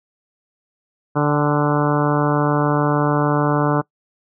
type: harmonic tone with a mistuned harmonic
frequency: 146.83 Hz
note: D3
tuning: in tune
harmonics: 1 / 2 / 3 / 4 / 5 / 6 / 7 / 8 / 9 / 10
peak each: -19 / -20 / -23 / -24 / -27 / -27 / -26 / -28 / -28 / -31 dBFS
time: 1.15-3.82 s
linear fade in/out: 20 ms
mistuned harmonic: 5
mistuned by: +39 cents
effects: noise-tail reverb RT60 0.1 s tail -22 dB re dry